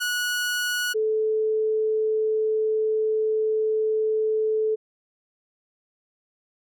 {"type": "tone pair in turn", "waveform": ["sawtooth", "sine"], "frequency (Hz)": [1464, 435.2], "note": ["F#6", "A4"], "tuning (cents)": [-19, -19], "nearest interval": "octave + major sixth", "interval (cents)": 2100, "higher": "first", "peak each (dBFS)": -20, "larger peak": "neither", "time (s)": [[0, 0.94], [0.94, 4.76]], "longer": "second", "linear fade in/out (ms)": 20, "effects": []}